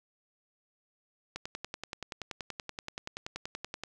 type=click train; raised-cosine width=0.2 ms; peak=-20 dBFS; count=27; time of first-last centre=1.36-3.836 s; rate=10.5 Hz; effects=none